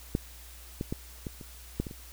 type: clicks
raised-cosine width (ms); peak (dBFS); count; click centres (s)
3; -13 / -18 / -18 / -22 / -30 / -15 / -25 / -29; 8; 0.151 / 0.811 / 0.925 / 1.268 / 1.412 / 1.8 / 1.868 / 1.911
effects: added 60 Hz sine -48 dBFS peak until 2.12 s + white hiss -51 dBFS RMS until 2.12 s